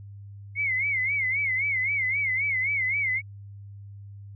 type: tone with vibrato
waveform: sine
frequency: 2151 Hz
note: C7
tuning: 47 cents sharp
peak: -23 dBFS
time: 0.55-3.22 s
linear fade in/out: 50 ms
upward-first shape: sine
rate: 3.8 Hz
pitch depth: 120 cents each way
effects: added 100 Hz sine -40 dBFS peak until 4.35 s